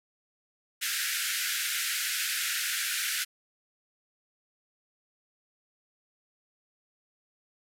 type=band-pass noise; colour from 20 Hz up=pink; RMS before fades=-31 dBFS; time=0.81-3.25 s; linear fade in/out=20 ms; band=1400 to 15000 Hz; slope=96 dB/octave; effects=none